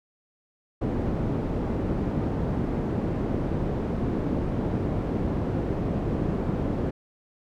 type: low-pass noise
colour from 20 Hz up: white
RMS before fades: -27 dBFS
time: 0.81-6.91 s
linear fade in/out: 10 ms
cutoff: 310 Hz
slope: 12 dB/octave
effects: none